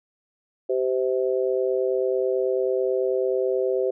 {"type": "harmonic tone", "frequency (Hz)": 129.2, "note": "C3", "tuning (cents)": -21, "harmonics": [3, 4, 5], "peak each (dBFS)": [-23, -24, -31], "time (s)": [0.69, 3.91], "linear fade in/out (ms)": 10, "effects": []}